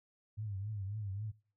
sine tone with vibrato, 102.1 Hz, G#2, 29 cents flat, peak -37 dBFS, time 0.37-1.32 s, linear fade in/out 20 ms, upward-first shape triangle, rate 3.7 Hz, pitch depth 140 cents each way, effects noise-tail reverb RT60 0.4 s tail -21 dB re dry

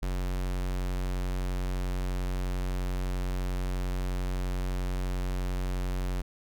square tone, 45.76 Hz, F#1, 18 cents flat, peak -29 dBFS, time 0.02-6.22 s, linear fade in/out 10 ms, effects none

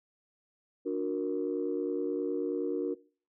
sine chord, D augmented, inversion none, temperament equal with one note detuned, 293.7 / 363.2 / 466.2 Hz, D4 / F#4 / A#4, 0 / -32 / 0 cents, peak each -33 dBFS, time 0.85-2.95 s, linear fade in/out 20 ms, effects noise-tail reverb RT60 0.4 s tail -20 dB re dry + tanh soft clip ceiling -21 dBFS

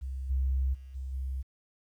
sine tone with level steps, 65.9 Hz, C2, 13 cents sharp, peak -33 / -25 / -43 / -34 / -31 dBFS, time 0.01-1.43 s, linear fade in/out 20 ms, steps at 0.29 / 0.73 / 0.94 / 1.12 s, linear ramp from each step 20 ms, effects 11-bit

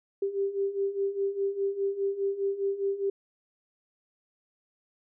sine beating tone pair, 392 / 396.9 Hz, G4 / G4, 0 / +22 cents, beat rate 4.9 Hz, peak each -32 / -28 dBFS, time 0.22-3.1 s, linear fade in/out 5 ms, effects none

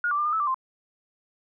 sine tone with pitch steps, 1433 / 1167 / 1195 / 1215 / 1306 / 1174 / 1047 Hz, F6 / D6 / D6 / D#6 / E6 / D6 / C6, +44 / -11 / +30 / -42 / -17 / -1 / +1 cents, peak -22 dBFS, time 0.04-0.544 s, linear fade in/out 2 ms, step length 72 ms, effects none

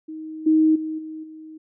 sine tone with level steps, 314.3 Hz, D#4, 18 cents sharp, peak -31 / -13 / -25 / -31 / -37 dBFS, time 0.08-1.58 s, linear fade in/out 10 ms, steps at 0.46 / 0.75 / 0.98 / 1.23 s, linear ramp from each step 10 ms, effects none

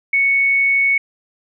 sine tone, 2217 Hz, C#7, in tune, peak -12 dBFS, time 0.13-0.98 s, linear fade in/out 5 ms, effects none

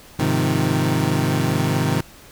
25% pulse chord, F minor seventh, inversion first, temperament equal, 103.83 / 130.81 / 155.56 / 174.61 Hz, Ab2 / C3 / Eb3 / F3, 0 / 0 / 0 / 0 cents, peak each -21 / -18 / -18 / -23 dBFS, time 0.19-2.01 s, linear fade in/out 5 ms, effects pink hiss -45 dBFS RMS until 2.31 s

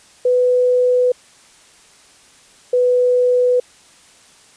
sine tone pair in turn, 497.9 / 496 Hz, B4 / B4, +14 / +7 cents, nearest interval unison, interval 7 cents, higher first, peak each -11 dBFS, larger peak neither, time 0.25-1.12 / 2.73-3.6 s, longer neither, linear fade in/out 5 ms, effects white hiss -48 dBFS RMS until 4.56 s + resampled to 22050 Hz

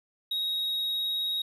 triangle tone with vibrato, 3784 Hz, A#7, 25 cents sharp, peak -26 dBFS, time 0.31-1.42 s, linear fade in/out 5 ms, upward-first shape triangle, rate 19 Hz, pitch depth 11 cents each way, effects 11-bit

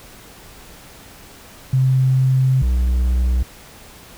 sine / triangle tone pair in turn, 130.81 / 62.07 Hz, C3 / B1, 0 / +9 cents, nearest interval octave + minor second, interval 1291 cents, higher first, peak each -12 dBFS, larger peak neither, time 1.73-2.62 / 2.62-3.43 s, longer first, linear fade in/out 5 ms, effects pink hiss -42 dBFS RMS until 4.17 s

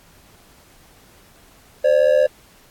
triangle ring-modulated tone, 557 Hz, C#5, 8 cents sharp, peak -7 dBFS, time 1.84-2.27 s, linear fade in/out 10 ms, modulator 37.9 Hz, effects pink hiss -51 dBFS RMS until 2.7 s + AAC 64 kbps

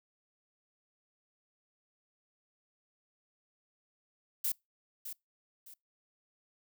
violet noise with echo, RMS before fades -32 dBFS, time 4.44-4.52 s, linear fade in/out 5 ms, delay 610 ms, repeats 2, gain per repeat -10 dB, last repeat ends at 5.74 s, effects noise-tail reverb RT60 0.2 s tail -25 dB re dry

